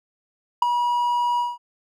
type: tone with ADSR envelope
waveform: triangle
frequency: 965 Hz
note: B5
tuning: 40 cents flat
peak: -7 dBFS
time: 0.62-1.58 s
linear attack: 5 ms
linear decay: 6 ms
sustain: -10 dB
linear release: 190 ms
effects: none